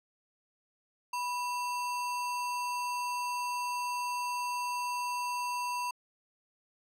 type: tone with sample-and-hold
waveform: sine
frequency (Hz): 982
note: B5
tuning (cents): -10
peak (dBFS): -31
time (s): 1.13-5.91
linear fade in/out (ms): 5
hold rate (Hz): 3675
effects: low-pass 12000 Hz 12 dB/octave